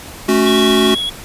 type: chord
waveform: square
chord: F# minor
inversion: first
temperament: equal with one note detuned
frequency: 216.8 / 277.2 / 370 Hz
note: A3 / C#4 / F#4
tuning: -25 / 0 / 0 cents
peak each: -16 / -18 / -14 dBFS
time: 0.28-0.95 s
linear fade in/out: 10 ms
type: tone with vibrato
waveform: triangle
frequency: 3336 Hz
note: G#7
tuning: 7 cents sharp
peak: -16 dBFS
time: 0.46-1.1 s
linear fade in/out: 10 ms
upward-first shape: sine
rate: 9.9 Hz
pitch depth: 13 cents each way
effects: pink hiss -33 dBFS RMS until 1.24 s + resampled to 32000 Hz